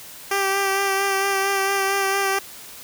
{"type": "tone with vibrato", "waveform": "10% pulse", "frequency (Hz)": 392, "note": "G4", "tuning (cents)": 0, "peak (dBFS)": -11, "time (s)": [0.31, 2.39], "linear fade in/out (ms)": 5, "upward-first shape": "sine", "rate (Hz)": 4.4, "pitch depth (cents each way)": 21, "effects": ["white hiss -40 dBFS RMS until 2.83 s"]}